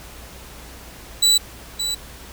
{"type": "tone with echo", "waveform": "30% pulse", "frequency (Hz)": 3951, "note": "B7", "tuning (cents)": 0, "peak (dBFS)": -10, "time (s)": [1.22, 1.38], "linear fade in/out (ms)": 10, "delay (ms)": 570, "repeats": 1, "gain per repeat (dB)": -9, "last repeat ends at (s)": 1.95, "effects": ["added 60 Hz sine -43 dBFS peak until 2.32 s", "pink hiss -41 dBFS RMS until 2.32 s"]}